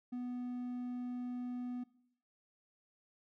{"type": "tone", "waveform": "triangle", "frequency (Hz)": 246.9, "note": "B3", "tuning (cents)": 0, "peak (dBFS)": -36, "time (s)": [0.12, 1.84], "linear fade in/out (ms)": 10, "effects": ["noise-tail reverb RT60 0.7 s tail -20 dB re dry"]}